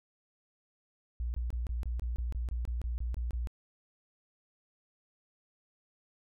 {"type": "tone bursts", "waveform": "sine", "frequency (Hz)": 59.5, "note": "A#1", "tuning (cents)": 36, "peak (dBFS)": -31, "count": 14, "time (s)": [1.2, 3.472], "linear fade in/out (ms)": 0, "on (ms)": 140, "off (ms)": 24, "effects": []}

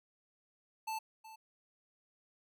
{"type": "tone with echo", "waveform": "square", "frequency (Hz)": 881, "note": "A5", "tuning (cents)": 2, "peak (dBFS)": -37, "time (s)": [0.87, 0.99], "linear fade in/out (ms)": 10, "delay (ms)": 370, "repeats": 1, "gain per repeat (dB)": -14, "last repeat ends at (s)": 1.36, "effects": []}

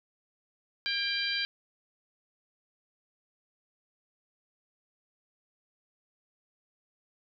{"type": "harmonic tone with a mistuned harmonic", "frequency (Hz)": 789, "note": "G5", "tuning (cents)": 11, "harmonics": [2, 3, 4, 5, 6], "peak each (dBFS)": [-35, -35, -35, -35, -35], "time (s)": [0.86, 1.45], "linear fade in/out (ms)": 0, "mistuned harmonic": 2, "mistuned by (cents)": 41, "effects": []}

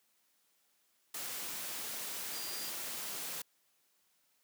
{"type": "tone in noise", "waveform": "sine", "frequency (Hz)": 4779, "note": "D8", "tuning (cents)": 29, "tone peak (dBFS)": -45, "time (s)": [2.33, 2.7], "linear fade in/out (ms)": 5, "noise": "white", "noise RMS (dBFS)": -41, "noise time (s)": [1.14, 3.42], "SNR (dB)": -7, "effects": ["white hiss -74 dBFS RMS until 4.43 s", "high-pass 150 Hz 12 dB/octave"]}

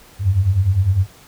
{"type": "beating tone pair", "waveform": "sine", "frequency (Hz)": [87.9, 97.8], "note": ["F2", "G2"], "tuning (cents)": [12, -4], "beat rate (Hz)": 9.9, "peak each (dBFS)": [-19, -14], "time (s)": [0.19, 1.07], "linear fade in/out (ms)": 50, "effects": ["pink hiss -46 dBFS RMS until 1.27 s"]}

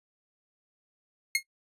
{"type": "tone with exponential decay", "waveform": "sawtooth", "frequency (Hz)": 2151, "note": "C7", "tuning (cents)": 47, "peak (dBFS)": -16, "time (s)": [1.35, 1.43], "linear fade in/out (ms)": 2, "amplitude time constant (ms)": 16, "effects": ["noise-tail reverb RT60 0.1 s tail -17 dB re dry", "resampled to 32000 Hz"]}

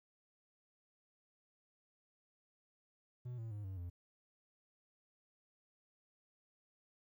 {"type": "tone with pitch steps", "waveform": "triangle", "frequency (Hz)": [123.5, 113.25, 103.85, 95.23, 87.33], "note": ["B2", "A#2", "G#2", "G2", "F2"], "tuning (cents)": [0, -50, 0, -50, 0], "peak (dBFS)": -40, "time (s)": [3.25, 3.9], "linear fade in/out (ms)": 10, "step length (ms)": 130, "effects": ["13-bit"]}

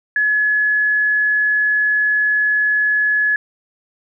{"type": "tone", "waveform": "sine", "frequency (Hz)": 1700, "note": "G#6", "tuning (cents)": 40, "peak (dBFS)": -13, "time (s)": [0.16, 3.36], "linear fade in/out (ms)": 2, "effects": []}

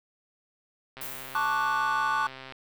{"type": "click train", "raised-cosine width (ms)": 0.3, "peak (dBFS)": -26, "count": 206, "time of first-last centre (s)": [0.97, 2.523], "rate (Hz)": 132}
{"type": "noise with exponential decay", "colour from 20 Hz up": "violet", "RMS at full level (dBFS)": -36, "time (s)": [1.01, 2.3], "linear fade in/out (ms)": 5, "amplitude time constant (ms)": 280}
{"type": "chord", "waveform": "triangle", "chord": "D major seventh", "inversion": "second", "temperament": "equal", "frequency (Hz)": [880, 1108.7, 1174.7, 1480], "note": ["A5", "C#6", "D6", "F#6"], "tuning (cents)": [0, 0, 0, 0], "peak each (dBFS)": -28, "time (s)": [1.35, 2.27], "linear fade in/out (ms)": 2}
{"effects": []}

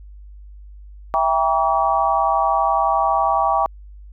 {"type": "chord", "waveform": "sine", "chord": "E diminished seventh", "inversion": "none", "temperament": "just", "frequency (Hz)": [659.3, 791.1, 949.3, 1139.2], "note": ["E5", "G5", "Bb5", "Db6"], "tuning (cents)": [0, 16, 31, 47], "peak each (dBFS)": [-22, -19, -22, -20], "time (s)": [1.14, 3.66], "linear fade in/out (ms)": 0, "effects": ["added 50 Hz sine -37 dBFS peak until 4.12 s"]}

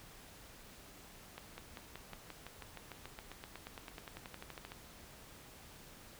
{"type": "accelerating click train", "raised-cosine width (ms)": 0.3, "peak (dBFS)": -30, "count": 28, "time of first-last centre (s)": [1.38, 4.719], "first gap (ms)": 200, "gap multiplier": 0.96, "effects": ["pink hiss -56 dBFS RMS until 6.19 s"]}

